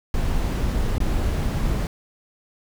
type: noise with dropouts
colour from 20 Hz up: brown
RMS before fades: -22 dBFS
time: 0.14-1.87 s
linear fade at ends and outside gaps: 1 ms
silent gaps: 0.982-1.003 s
effects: none